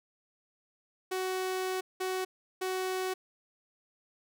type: tone bursts at uneven times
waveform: sawtooth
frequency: 373.4 Hz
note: F#4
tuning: 16 cents sharp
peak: -27 dBFS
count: 3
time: 1.11-1.81 / 2-2.25 / 2.61-3.14 s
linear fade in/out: 10 ms
effects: none